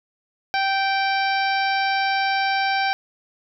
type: harmonic tone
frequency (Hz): 780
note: G5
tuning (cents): -9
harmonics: 1 / 2 / 3 / 4 / 5 / 6 / 7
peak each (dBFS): -21 / -25 / -27 / -34 / -34 / -33 / -35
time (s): 0.54-2.93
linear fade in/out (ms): 0
effects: none